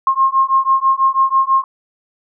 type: beating tone pair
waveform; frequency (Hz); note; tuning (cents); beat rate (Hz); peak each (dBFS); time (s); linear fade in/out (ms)
sine; 1067 / 1073.1; C6 / C6; +34 / +43; 6.1; -14; 0.07-1.64; 2
effects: none